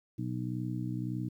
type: harmonic tone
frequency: 61.74 Hz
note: B1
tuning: in tune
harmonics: 2 / 3 / 4 / 5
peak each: -35 / -39 / -41 / -39 dBFS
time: 0.18-1.29 s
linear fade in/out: 10 ms
effects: 11-bit